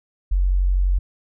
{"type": "tone", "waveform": "sine", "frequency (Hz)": 46.03, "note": "F#1", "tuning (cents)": -8, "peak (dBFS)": -15, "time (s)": [0.31, 0.99], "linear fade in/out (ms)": 10, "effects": []}